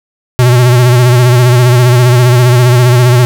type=tone with vibrato; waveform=square; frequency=123.47 Hz; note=B2; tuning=in tune; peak=-4 dBFS; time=0.39-3.25 s; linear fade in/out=0 ms; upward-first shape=sine; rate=15 Hz; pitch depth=53 cents each way; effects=none